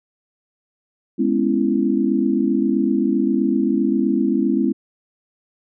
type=chord; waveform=sine; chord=C# minor seventh; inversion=second; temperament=just; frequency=207.9 / 249.5 / 277.2 / 332.6 Hz; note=G#3 / B3 / C#4 / E4; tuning=+2 / +18 / 0 / +16 cents; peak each=-21 dBFS; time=1.18-4.73 s; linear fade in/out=20 ms; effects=none